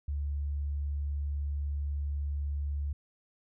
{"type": "tone", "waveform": "sine", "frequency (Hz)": 71.9, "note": "D2", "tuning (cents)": -36, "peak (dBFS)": -30, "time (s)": [0.08, 2.93], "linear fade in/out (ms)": 5, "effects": []}